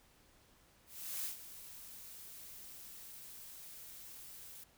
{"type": "noise with ADSR envelope", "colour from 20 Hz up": "blue", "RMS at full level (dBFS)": -39, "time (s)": [0.86, 4.64], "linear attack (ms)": 380, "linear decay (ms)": 120, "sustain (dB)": -13, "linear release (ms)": 8, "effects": ["pink hiss -67 dBFS RMS until 4.77 s"]}